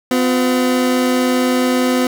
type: tone pair together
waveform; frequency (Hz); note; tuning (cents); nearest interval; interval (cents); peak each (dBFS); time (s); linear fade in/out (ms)
30% pulse; 253.4 / 357.8; B3 / F4; +45 / +42; tritone; 597; -11 / -19; 0.11-2.07; 2
effects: none